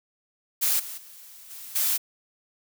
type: noise with level steps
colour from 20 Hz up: blue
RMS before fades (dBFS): -23 / -37 / -47 / -41 / -24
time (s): 0.61-1.98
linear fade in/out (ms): 20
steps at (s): 0.79 / 0.97 / 1.5 / 1.75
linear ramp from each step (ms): 10
effects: none